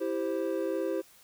triangle chord, C major, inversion first, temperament equal, 329.6 / 392 / 523.3 Hz, E4 / G4 / C5, 0 / 0 / 0 cents, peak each -31 dBFS, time 0-1.02 s, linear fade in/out 20 ms, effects white hiss -58 dBFS RMS until 1.23 s

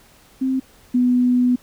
sine tone pair in turn, 262.6 / 247.9 Hz, C4 / B3, +6 / +7 cents, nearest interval minor second, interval 99 cents, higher first, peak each -17 / -13 dBFS, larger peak second, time 0.41-0.6 / 0.94-1.56 s, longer second, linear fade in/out 10 ms, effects pink hiss -51 dBFS RMS until 1.62 s

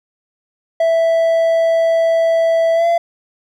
triangle tone with pitch glide, 659.3 to 679.8 Hz, E5 to F5, 0 to -47 cents, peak -9 dBFS, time 0.8-2.98 s, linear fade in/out 5 ms, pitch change +53 cents, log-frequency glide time 2.74-2.87 s, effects none

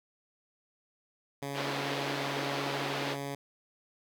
10% pulse tone, 140.2 Hz, C#3, 20 cents sharp, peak -27 dBFS, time 1.42-3.35 s, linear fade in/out 5 ms
pink band-pass noise, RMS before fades -36 dBFS, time 1.53-3.17 s, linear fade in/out 50 ms, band 300 to 4500 Hz, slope 24 dB/octave
effects none

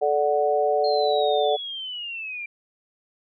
sine chord, D major, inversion second, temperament equal with one note detuned, 435.4 / 587.3 / 740 Hz, A4 / D5 / F#5, -18 / 0 / 0 cents, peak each -23 dBFS, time 0.01-1.57 s, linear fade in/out 20 ms
sine linear sweep, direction down, 4242 to 2351 Hz, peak -30 dBFS, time 0.84-2.46 s, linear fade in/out 5 ms
effects none

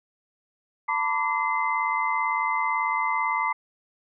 sine tone cluster, 896 / 994 / 1159 / 2063 Hz, A5 / B5 / D6 / C7, +31 / +11 / -23 / -25 cents, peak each -28 dBFS, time 0.88-3.53 s, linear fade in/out 10 ms, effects none

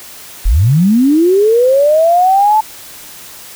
sine linear sweep, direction up, 32.51 to 880 Hz, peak -6 dBFS, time 0.45-2.61 s, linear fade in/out 10 ms, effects white hiss -33 dBFS RMS until 3.55 s

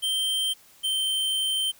square tone pair in turn, 3136 / 3114 Hz, G7 / G7, 0 / -12 cents, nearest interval unison, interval 12 cents, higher first, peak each -24 dBFS, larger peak neither, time 0.02-0.54 / 0.83-1.72 s, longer second, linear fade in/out 20 ms, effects white hiss -55 dBFS RMS until 1.79 s

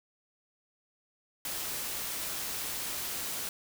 white noise, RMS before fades -36 dBFS, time 1.45-3.49 s, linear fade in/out 2 ms, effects none

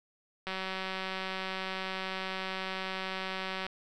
click train, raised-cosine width 0.3 ms, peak -20 dBFS, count 605, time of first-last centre 0.47-3.666 s, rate 189 Hz, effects none

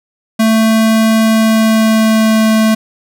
square tone with pitch glide, 221.9 to 219.6 Hz, A3 to A3, +15 to -3 cents, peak -8 dBFS, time 0.39-2.75 s, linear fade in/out 10 ms, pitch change -18 cents, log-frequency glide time 1.21-2.53 s, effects none

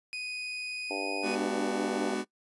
30% pulse tone, 2489 Hz, D#7, in tune, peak -32 dBFS, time 0.13-1.35 s, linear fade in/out 0 ms
harmonic tone, 98 Hz, G2, in tune, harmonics 3 / 4 / 5 / 6 / 7 / 8 / 9, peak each -38 / -39 / -40 / -41 / -41 / -42 / -43 dBFS, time 0.9-2.15 s, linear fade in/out 10 ms
40% pulse chord, G# half-diminished seventh, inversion none, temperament just, 207.7 / 249.2 / 299 / 373.8 Hz, G#3 / B3 / D4 / F#4, 0 / +16 / +31 / +18 cents, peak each -36 / -35 / -36 / -33 dBFS, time 1.22-2.25 s, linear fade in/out 50 ms
effects noise-tail reverb RT60 0.1 s tail -21 dB re dry + resampled to 24000 Hz

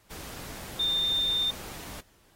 sine tone in noise, 3612 Hz, A7, 45 cents sharp, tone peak -24 dBFS, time 0.79-1.51 s, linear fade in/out 10 ms, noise pink, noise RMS -42 dBFS, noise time 0.1-2.01 s, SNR +15 dB, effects pink hiss -63 dBFS RMS until 2.35 s + AAC 48 kbps

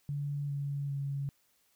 sine tone with pitch steps, 143.6 / 141.62 / 139.67 Hz, D3 / C#3 / C#3, -39 / +37 / +13 cents, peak -32 dBFS, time 0.09-1.29 s, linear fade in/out 0 ms, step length 400 ms, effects white hiss -71 dBFS RMS until 1.75 s

